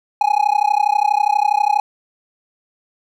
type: tone with amplitude modulation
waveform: triangle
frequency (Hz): 830.6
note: G#5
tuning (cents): 0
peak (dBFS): -7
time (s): 0.21-1.8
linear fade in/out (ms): 2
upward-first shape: sine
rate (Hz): 32.3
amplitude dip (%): 100
effects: none